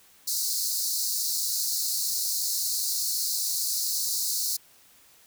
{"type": "high-pass noise", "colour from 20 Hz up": "pink", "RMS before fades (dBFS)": -28, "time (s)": [0.27, 4.57], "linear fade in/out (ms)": 10, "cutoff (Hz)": 4100, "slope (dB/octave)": 96, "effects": ["white hiss -57 dBFS RMS until 5.26 s"]}